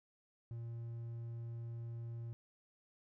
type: tone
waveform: triangle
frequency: 116.54 Hz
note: A#2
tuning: in tune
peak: -40 dBFS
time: 0.51-2.33 s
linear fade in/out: 0 ms
effects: none